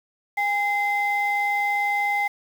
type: tone pair together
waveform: sine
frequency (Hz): 813.8 / 2069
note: G#5 / C7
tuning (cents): -35 / -20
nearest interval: octave + major third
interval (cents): 1615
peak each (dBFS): -22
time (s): 0.37-2.28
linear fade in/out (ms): 10
effects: tanh soft clip ceiling -15 dBFS + 7-bit

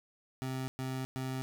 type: tone bursts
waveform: 25% pulse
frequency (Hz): 130.81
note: C3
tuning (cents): 0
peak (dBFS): -31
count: 3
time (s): 0.42-1.42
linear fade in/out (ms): 0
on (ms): 260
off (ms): 110
effects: none

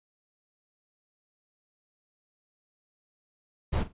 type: noise with echo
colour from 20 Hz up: brown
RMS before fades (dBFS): -26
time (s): 3.72-3.84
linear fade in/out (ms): 20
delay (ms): 45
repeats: 2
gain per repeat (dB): -14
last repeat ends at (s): 3.93
effects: resampled to 8000 Hz

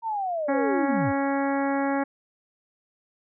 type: linear sweep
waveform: sine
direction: down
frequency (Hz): 932.3 to 77.78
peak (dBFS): -25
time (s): 0.02-1.13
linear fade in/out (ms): 50
type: harmonic tone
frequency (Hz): 276.8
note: C#4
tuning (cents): -2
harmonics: 1 / 2 / 3 / 4 / 5 / 6 / 7 / 8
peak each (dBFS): -25 / -29 / -29 / -36 / -37 / -36 / -39 / -42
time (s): 0.48-2.04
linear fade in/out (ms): 10
effects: none

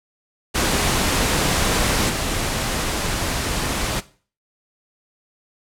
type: noise with level steps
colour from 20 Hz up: pink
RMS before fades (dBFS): -19 / -23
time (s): 0.54-4.01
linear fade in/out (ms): 20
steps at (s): 2.09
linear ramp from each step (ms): 10
effects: noise-tail reverb RT60 0.4 s tail -17 dB re dry + low-pass 11000 Hz 12 dB/octave

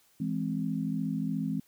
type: chord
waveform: sine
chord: E augmented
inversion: none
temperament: equal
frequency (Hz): 164.81 / 207.7 / 261.6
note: E3 / G#3 / B#3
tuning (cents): 0 / 0 / 0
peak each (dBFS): -33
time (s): 0.2-1.6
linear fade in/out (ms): 5
effects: white hiss -65 dBFS RMS until 1.67 s

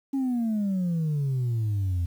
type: exponential sweep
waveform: sine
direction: down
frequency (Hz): 277.2 to 84.3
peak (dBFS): -21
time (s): 0.13-2.06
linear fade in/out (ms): 10
effects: tanh soft clip ceiling -22 dBFS + 9-bit

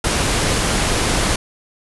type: low-pass noise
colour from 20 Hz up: pink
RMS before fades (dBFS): -18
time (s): 0.04-1.36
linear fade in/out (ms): 5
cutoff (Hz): 11000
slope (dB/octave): 96
effects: none

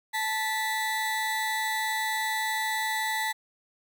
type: tone pair together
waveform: 35% pulse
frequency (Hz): 875.6 / 1968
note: A5 / B6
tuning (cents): -9 / -7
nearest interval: octave + major second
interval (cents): 1402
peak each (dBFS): -28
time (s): 0.13-3.33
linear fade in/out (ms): 20
effects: none

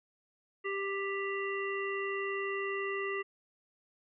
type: harmonic tone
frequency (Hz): 394.1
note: G4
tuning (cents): +9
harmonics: 1 / 3 / 5 / 7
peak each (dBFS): -35 / -40 / -38 / -43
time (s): 0.64-3.23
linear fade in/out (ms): 20
effects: none

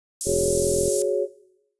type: high-pass noise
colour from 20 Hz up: pink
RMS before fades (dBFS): -26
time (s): 0.21-1.02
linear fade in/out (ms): 0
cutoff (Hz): 6900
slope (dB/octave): 24
type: chord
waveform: sine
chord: F# suspended second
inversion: none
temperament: just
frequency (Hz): 370 / 416.2 / 555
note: F#4 / G#4 / C#5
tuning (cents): 0 / +4 / +2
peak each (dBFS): -24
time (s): 0.25-1.28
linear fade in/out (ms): 50
type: click train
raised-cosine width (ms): 3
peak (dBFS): -17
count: 27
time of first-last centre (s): 0.27-0.88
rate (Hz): 42.6
effects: noise-tail reverb RT60 0.8 s tail -18 dB re dry + resampled to 24000 Hz

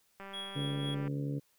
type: click train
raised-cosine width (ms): 0.5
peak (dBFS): -32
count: 173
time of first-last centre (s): 0.2-1.078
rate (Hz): 196
type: tone with tremolo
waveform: triangle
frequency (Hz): 3322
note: G#7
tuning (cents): 0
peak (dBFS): -36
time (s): 0.33-0.95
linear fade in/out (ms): 10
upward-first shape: triangle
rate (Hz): 4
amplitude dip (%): 65
type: harmonic tone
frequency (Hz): 71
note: C#2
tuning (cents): +42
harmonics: 2 / 3 / 4 / 5 / 6 / 7 / 8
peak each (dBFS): -34 / -48 / -38 / -52 / -47 / -47 / -56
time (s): 0.55-1.4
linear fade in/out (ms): 20
effects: white hiss -71 dBFS RMS until 1.58 s

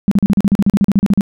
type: tone bursts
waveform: sine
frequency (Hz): 199.3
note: G3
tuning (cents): +29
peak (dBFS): -7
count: 16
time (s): 0.08-1.209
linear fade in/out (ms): 0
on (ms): 34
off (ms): 39
effects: none

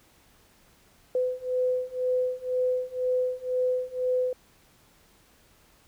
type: beating tone pair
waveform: sine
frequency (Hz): 504 / 506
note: B4 / B4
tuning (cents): +35 / +42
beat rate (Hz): 2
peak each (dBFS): -28 / -27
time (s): 1.15-4.33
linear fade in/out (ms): 2
effects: pink hiss -60 dBFS RMS until 5.87 s

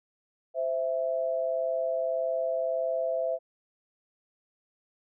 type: tone pair together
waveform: sine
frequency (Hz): 518.3 / 660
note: C5 / E5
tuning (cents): -16 / +2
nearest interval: major third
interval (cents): 418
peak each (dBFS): -30 / -28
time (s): 0.54-3.39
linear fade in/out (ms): 50
effects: none

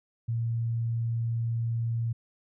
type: tone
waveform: sine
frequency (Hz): 115.7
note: A#2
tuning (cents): -13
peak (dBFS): -26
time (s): 0.28-2.13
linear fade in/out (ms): 10
effects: none

